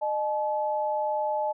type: tone pair together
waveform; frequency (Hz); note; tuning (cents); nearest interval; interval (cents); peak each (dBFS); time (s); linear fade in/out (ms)
sine; 610 / 859; D#5 / A5; -34 / -42; tritone; 592; -28 / -27; 0.01-1.53; 20
effects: none